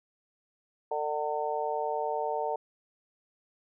harmonic tone, 150 Hz, D3, 37 cents sharp, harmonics 3 / 4 / 5 / 6, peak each -34 / -34 / -34 / -34 dBFS, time 0.91-2.56 s, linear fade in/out 5 ms, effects none

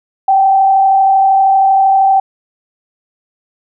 sine tone with frequency modulation, 776 Hz, G5, 18 cents flat, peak -6 dBFS, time 0.28-2.2 s, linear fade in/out 5 ms, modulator 32.8 Hz, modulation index 0.46, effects none

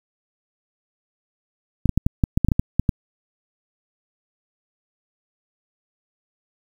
clicks, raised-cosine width 5 ms, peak -4 dBFS, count 12, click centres 1.857 / 1.893 / 1.976 / 2.065 / 2.238 / 2.375 / 2.447 / 2.486 / 2.518 / 2.595 / 2.796 / 2.892 s, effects 7-bit

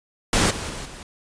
pink noise with level steps, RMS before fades -18 / -30 / -33 / -39 dBFS, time 0.33-1.03 s, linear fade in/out 2 ms, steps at 0.5 / 0.69 / 0.85 s, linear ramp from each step 10 ms, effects resampled to 22050 Hz

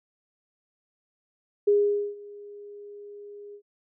sine tone with ADSR envelope, 410 Hz, G#4, 22 cents flat, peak -16 dBFS, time 1.67-3.62 s, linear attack 10 ms, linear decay 470 ms, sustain -24 dB, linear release 76 ms, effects none

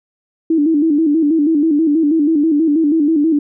sine tone with vibrato, 307.7 Hz, D#4, 19 cents flat, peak -10 dBFS, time 0.5-3.39 s, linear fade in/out 5 ms, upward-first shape square, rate 6.2 Hz, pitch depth 95 cents each way, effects none

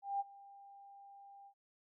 sine tone with ADSR envelope, 797 Hz, G5, 28 cents sharp, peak -32 dBFS, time 0.02-1.54 s, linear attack 180 ms, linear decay 28 ms, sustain -22 dB, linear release 75 ms, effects none

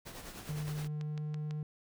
pink noise with tremolo, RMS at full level -45 dBFS, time 0.05-0.88 s, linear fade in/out 20 ms, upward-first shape sine, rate 9.7 Hz, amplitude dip 50%
triangle tone with pitch glide, 150.4 to 151.45 Hz, D3 to D#3, +42 to -46 cents, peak -33 dBFS, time 0.49-1.63 s, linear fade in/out 2 ms, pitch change +12 cents, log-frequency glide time 0.75-1.24 s
click train, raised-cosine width 0.2 ms, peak -31 dBFS, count 6, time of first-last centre 0.68-1.509 s, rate 6.03 Hz
effects none

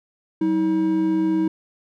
triangle tone pair together, 188.6 / 319.2 Hz, F#3 / D#4, +33 / +44 cents, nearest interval major sixth, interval 911 cents, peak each -24 / -16 dBFS, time 0.41-1.48 s, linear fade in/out 5 ms, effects none

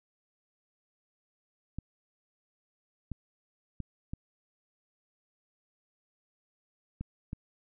clicks, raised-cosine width 5 ms, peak -24 dBFS, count 6, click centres 1.786 / 3.117 / 3.803 / 4.135 / 7.01 / 7.331 s, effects none

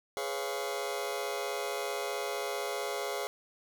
sawtooth chord, C# dominant seventh, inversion second, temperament just, 415.8 / 498.9 / 554.4 / 693 Hz, G#4 / B4 / C#5 / E#5, +2 / +17 / 0 / -14 cents, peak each -33 / -37 / -34 / -36 dBFS, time 0.17-3.27 s, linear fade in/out 0 ms, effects none

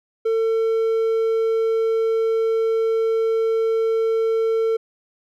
triangle tone, 450 Hz, A4, 39 cents sharp, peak -15 dBFS, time 0.25-4.77 s, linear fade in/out 10 ms, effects none

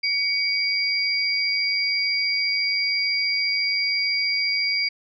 sine tone pair together, 2253 / 4774 Hz, C#7 / D8, +28 / +28 cents, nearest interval octave + minor second, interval 1300 cents, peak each -23 dBFS, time 0.03-4.89 s, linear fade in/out 10 ms, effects none

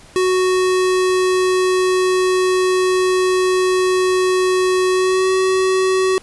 square tone with pitch glide, 370 to 376.3 Hz, F#4 to F#4, 0 to +29 cents, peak -14 dBFS, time 0.16-6.18 s, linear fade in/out 0 ms, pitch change +29 cents, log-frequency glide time 4.9-5.3 s, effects pink hiss -44 dBFS RMS until 6.22 s + resampled to 24000 Hz

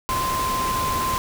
sine tone in noise, 1040 Hz, C6, 11 cents flat, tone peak -22 dBFS, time 0.09-1.18 s, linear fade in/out 0 ms, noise pink, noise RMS -28 dBFS, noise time 0.09-1.18 s, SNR +3 dB, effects none

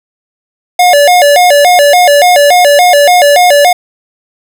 square tone with vibrato, 643 Hz, E5, 43 cents flat, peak -3 dBFS, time 0.79-3.73 s, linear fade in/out 5 ms, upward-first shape square, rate 3.5 Hz, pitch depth 190 cents each way, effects none

